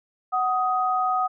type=tone pair together; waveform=sine; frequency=745 / 1251.5 Hz; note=F#5 / D#6; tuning=+12 / +10 cents; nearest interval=major sixth; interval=898 cents; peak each=-23 dBFS; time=0.32-1.28 s; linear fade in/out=20 ms; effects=none